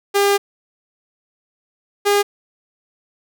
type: tone pair in turn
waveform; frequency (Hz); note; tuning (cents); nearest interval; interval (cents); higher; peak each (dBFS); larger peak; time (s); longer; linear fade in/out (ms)
sawtooth; 401.9 / 407; G4 / G#4; +43 / -35; unison; 22; second; -9; neither; 0.14-0.38 / 2.05-2.23; first; 20
effects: none